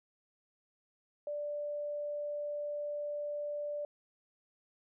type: tone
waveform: sine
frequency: 587.3 Hz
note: D5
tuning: in tune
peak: -35 dBFS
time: 1.27-3.85 s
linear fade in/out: 2 ms
effects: none